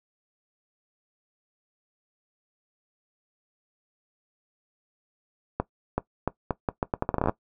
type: accelerating click train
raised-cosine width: 1 ms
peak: -10 dBFS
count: 17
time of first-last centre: 5.6-7.295 s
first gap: 380 ms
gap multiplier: 0.78
effects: noise-tail reverb RT60 0.1 s tail -18 dB re dry